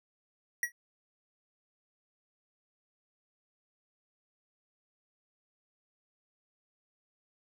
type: tone with exponential decay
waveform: square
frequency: 1917 Hz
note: A#6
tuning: 48 cents sharp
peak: -25 dBFS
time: 0.63-0.72 s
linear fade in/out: 2 ms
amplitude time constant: 19 ms
effects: none